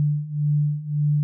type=beating tone pair; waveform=sine; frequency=146.83 / 148.63 Hz; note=D3 / D3; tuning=0 / +21 cents; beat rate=1.8 Hz; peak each=-24 / -21 dBFS; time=0-1.23 s; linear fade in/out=0 ms; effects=none